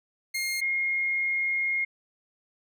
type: tone pair in turn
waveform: sawtooth / sine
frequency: 2130 / 2142 Hz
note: C7 / C7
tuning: +30 / +40 cents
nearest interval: unison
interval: 10 cents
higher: second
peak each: -24 dBFS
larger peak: neither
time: 0.34-0.61 / 0.61-1.85 s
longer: second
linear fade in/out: 10 ms
effects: none